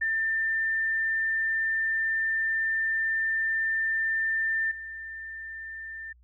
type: tone with level steps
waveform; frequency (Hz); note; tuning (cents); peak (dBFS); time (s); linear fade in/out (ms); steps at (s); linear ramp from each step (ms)
sine; 1791; A6; +30; -24 / -36; 0.01-6.13; 10; 4.71; 5
effects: added 60 Hz sine -55 dBFS peak until 6.23 s